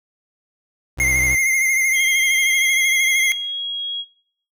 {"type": "tone", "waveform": "30% pulse", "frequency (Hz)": 64.3, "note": "C2", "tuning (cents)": -30, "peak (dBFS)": -22, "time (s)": [0.97, 1.36], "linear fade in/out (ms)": 20}
{"type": "tone with vibrato", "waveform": "square", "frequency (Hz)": 2110, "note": "C7", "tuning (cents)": 14, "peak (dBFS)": -16, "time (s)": [1, 3.32], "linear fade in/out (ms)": 0, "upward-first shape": "triangle", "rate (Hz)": 13, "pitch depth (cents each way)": 56}
{"type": "tone with pitch glide", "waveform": "sine", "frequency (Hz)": [3231, 3299], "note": ["G#7", "G#7"], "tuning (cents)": [-48, -12], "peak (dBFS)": -23, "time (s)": [1.93, 4.05], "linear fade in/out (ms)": 50, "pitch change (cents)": 36, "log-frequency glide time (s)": [2.41, 2.79]}
{"effects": ["noise-tail reverb RT60 0.6 s tail -19 dB re dry"]}